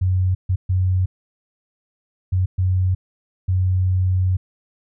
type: tone bursts at uneven times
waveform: sine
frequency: 92.5 Hz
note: F#2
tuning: in tune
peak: -15 dBFS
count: 6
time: 0.01-0.35 / 0.49-0.56 / 0.69-1.06 / 2.32-2.46 / 2.58-2.95 / 3.48-4.37 s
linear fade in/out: 10 ms
effects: none